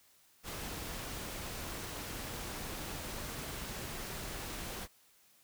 pink noise, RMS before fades -42 dBFS, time 0.43-4.88 s, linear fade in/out 50 ms, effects white hiss -66 dBFS RMS until 5.43 s

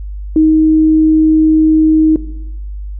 sine tone, 313.8 Hz, D#4, 15 cents sharp, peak -5 dBFS, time 0.36-2.16 s, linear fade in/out 2 ms, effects noise-tail reverb RT60 1.0 s tail -17 dB re dry + added 50 Hz sine -21 dBFS peak until 2.99 s

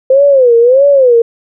sine tone with vibrato, 514 Hz, C5, 31 cents flat, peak -3 dBFS, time 0.1-1.22 s, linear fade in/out 5 ms, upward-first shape sine, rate 1.6 Hz, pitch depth 180 cents each way, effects none

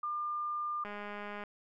sine tone, 1200 Hz, D6, 37 cents sharp, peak -33 dBFS, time 0.03-0.84 s, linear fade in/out 5 ms
click train, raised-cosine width 0.5 ms, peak -28 dBFS, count 122, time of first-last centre 0.85-1.437 s, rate 206 Hz
effects none

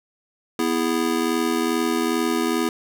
square chord, E major, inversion second, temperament just, 247.2 / 329.6 / 412 Hz, B3 / E4 / G#4, +2 / 0 / -14 cents, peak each -25 / -24 / -27 dBFS, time 0.59-2.69 s, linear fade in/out 2 ms, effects none

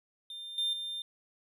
triangle tone with level steps, 3600 Hz, A7, 39 cents sharp, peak -39 / -27 / -34 dBFS, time 0.3-1.02 s, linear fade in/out 2 ms, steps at 0.58 / 0.73 s, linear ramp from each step 2 ms, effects none

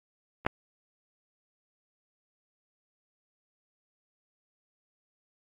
clicks, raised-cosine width 0.5 ms, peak -30 / -8 dBFS, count 2, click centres 0.45 / 0.465 s, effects AAC 32 kbps

